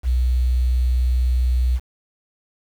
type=tone with quantisation; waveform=sine; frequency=62.2 Hz; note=B1; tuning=13 cents sharp; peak=-15 dBFS; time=0.03-1.8 s; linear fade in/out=50 ms; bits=7; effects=none